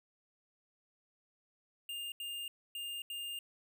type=tone bursts at uneven times; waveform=square; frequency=2810 Hz; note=F7; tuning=10 cents sharp; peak=-40 dBFS; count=4; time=1.89-2.12 / 2.2-2.48 / 2.75-3.02 / 3.1-3.39 s; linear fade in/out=2 ms; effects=none